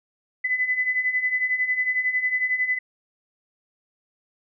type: beating tone pair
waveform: sine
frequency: 2000 / 2011 Hz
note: B6 / B6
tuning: +21 / +31 cents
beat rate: 11 Hz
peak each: -27 / -22 dBFS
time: 0.44-2.79 s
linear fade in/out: 10 ms
effects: none